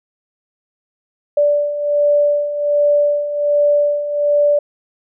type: beating tone pair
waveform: sine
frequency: 583 / 584.3 Hz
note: D5 / D5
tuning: -13 / -9 cents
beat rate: 1.3 Hz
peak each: -19 / -13 dBFS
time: 1.37-4.59 s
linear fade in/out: 5 ms
effects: none